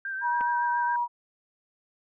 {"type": "tone with vibrato", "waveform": "sine", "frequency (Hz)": 1568, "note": "G6", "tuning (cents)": 0, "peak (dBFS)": -30, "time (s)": [0.05, 0.96], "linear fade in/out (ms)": 2, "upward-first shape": "triangle", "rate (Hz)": 7.2, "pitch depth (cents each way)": 40}
{"type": "tone", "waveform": "sine", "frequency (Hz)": 959, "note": "A#5", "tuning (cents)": 49, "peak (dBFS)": -24, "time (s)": [0.21, 1.08], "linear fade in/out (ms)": 50}
{"type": "clicks", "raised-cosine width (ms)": 0.5, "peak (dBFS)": -25, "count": 2, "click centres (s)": [0.408, 0.412]}
{"effects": []}